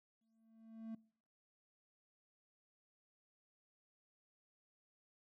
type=tone with exponential growth; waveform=triangle; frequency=223.8 Hz; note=A3; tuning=30 cents sharp; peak=-40 dBFS; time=0.21-0.95 s; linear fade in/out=5 ms; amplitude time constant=160 ms; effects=noise-tail reverb RT60 0.6 s tail -24 dB re dry